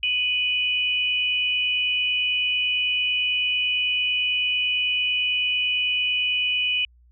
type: tone pair together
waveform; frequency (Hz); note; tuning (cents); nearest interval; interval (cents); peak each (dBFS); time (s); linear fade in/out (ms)
sine; 2489 / 2960; D#7 / F#7; 0 / 0; minor third; 300; -23; 0.03-6.85; 2
effects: added 60 Hz sine -52 dBFS peak until 7.11 s